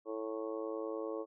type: harmonic tone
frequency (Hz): 110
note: A2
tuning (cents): 0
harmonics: 3 / 4 / 5 / 6 / 7 / 8 / 9 / 10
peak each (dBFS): -42 / -40 / -42 / -55 / -57 / -55 / -58 / -49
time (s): 0.05-1.26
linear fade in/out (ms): 50
effects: none